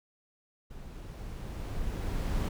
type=noise with level ramp; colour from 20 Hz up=brown; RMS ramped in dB=-45 to -29 dBFS; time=0.7-2.49 s; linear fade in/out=10 ms; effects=none